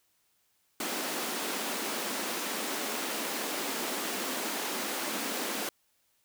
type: high-pass noise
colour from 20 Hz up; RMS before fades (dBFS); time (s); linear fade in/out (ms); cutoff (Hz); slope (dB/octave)
pink; -34; 0.8-5.69; 2; 210; 48
effects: white hiss -72 dBFS RMS until 6.24 s